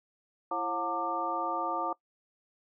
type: tone cluster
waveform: sine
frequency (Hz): 335.7 / 540 / 720 / 900 / 1184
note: E4 / C#5 / F#5 / A5 / D6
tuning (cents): +32 / -45 / -47 / +39 / +14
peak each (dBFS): -39 / -39 / -36 / -34 / -33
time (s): 0.51-1.93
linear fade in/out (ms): 5
effects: noise-tail reverb RT60 0.1 s tail -22 dB re dry